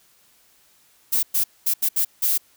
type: noise bursts at uneven times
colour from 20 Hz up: violet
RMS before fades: -20 dBFS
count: 6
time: 1.12-1.23 / 1.34-1.44 / 1.66-1.74 / 1.82-1.89 / 1.96-2.05 / 2.22-2.38 s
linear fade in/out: 10 ms
effects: white hiss -58 dBFS RMS until 2.56 s